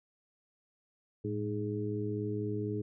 harmonic tone with a mistuned harmonic, 104.2 Hz, G#2, 6 cents sharp, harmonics 1 / 2 / 3 / 4, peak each -36 / -40 / -38 / -37 dBFS, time 1.24-2.82 s, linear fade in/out 10 ms, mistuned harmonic 1, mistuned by +100 cents, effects none

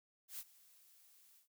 blue noise with ADSR envelope, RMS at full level -45 dBFS, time 0.28-1.48 s, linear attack 110 ms, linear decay 44 ms, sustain -21 dB, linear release 110 ms, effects none

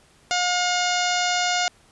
harmonic tone, 716 Hz, F5, 43 cents sharp, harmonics 1 / 2 / 3 / 4 / 5 / 6 / 7 / 8 / 9 / 10, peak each -24 / -27 / -29 / -30 / -31 / -32 / -32 / -33 / -34 / -34 dBFS, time 0.31-1.68 s, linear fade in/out 0 ms, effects pink hiss -56 dBFS RMS until 1.91 s + resampled to 24000 Hz

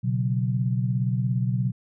sine chord, B suspended second, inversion none, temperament equal with one note detuned, 123.47 / 140.61 / 185 Hz, B2 / C#3 / F#3, 0 / +25 / 0 cents, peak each -23 / -29 / -28 dBFS, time 0.03-1.72 s, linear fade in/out 20 ms, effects none

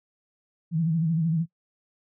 sine tone with vibrato, 163.1 Hz, E3, 18 cents flat, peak -21 dBFS, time 0.71-1.46 s, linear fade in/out 50 ms, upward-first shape sine, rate 13 Hz, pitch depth 85 cents each way, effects noise-tail reverb RT60 0.1 s tail -20 dB re dry

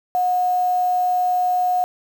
sine tone with quantisation, 726 Hz, F#5, 33 cents flat, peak -16 dBFS, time 0.15-1.84 s, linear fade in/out 0 ms, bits 6, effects none

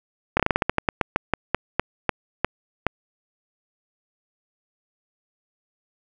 slowing click train, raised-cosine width 0.5 ms, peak -3 dBFS, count 18, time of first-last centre 0.37-2.867 s, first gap 26 ms, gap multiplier 1.19, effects none

